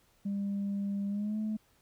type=tone with pitch glide; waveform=sine; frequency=200 to 215.6 Hz; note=G3 to A3; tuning=+35 to -35 cents; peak=-29 dBFS; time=0.25-1.57 s; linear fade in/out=10 ms; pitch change=+130 cents; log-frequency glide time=1.08-1.38 s; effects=tanh soft clip ceiling -28 dBFS + pink hiss -68 dBFS RMS until 1.81 s